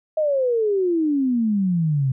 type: exponential sweep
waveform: sine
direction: down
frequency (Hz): 637 to 128.3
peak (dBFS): -17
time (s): 0.17-2.12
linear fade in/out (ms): 5
effects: none